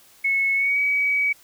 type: tone with pitch glide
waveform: sine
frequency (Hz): 2195 to 2271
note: C#7 to C#7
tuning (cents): -18 to +41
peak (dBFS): -18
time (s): 0.24-1.33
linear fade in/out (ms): 10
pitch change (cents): +59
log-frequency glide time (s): 0.55-0.79
effects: white hiss -53 dBFS RMS until 1.43 s